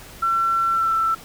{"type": "tone with pitch glide", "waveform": "sine", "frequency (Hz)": [1350, 1332.2], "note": ["E6", "E6"], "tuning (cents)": [41, 18], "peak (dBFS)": -17, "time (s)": [0.22, 1.15], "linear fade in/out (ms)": 10, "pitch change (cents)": -23, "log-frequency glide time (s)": [0.71, 0.96], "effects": ["pink hiss -42 dBFS RMS until 1.24 s"]}